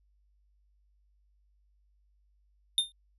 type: tone with exponential decay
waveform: square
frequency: 3625 Hz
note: A#7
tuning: 49 cents flat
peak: -20 dBFS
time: 2.78-2.92 s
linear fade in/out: 1 ms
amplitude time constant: 29 ms
effects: added 50 Hz sine -65 dBFS peak until 3.18 s + resampled to 32000 Hz